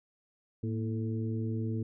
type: harmonic tone with a mistuned harmonic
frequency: 110 Hz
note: A2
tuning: in tune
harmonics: 1 / 2 / 3 / 4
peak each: -32 / -36 / -40 / -43 dBFS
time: 0.63-1.83 s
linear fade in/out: 5 ms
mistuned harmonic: 2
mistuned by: +80 cents
effects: none

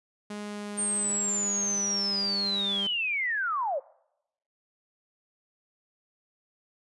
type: tone with pitch glide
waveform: sawtooth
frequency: 207.7 to 199.24 Hz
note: G#3 to G3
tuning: 0 to +28 cents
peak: -31 dBFS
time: 0.3-2.87 s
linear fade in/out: 5 ms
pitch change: -72 cents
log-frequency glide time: 0.41-2.16 s
type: linear sweep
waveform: sine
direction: down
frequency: 8810 to 501 Hz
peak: -26 dBFS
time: 0.77-3.8 s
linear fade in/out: 20 ms
effects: noise-tail reverb RT60 0.8 s tail -22 dB re dry + resampled to 24000 Hz

